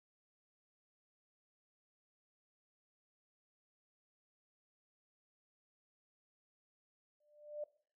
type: tone with exponential growth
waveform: sine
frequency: 595 Hz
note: D5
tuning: 22 cents sharp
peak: -37 dBFS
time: 7.2-7.64 s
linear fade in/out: 5 ms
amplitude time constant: 94 ms
effects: noise-tail reverb RT60 0.5 s tail -19 dB re dry